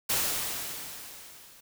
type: noise with level ramp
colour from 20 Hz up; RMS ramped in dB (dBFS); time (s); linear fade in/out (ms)
white; -26 to -54; 0.09-1.61; 10
effects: none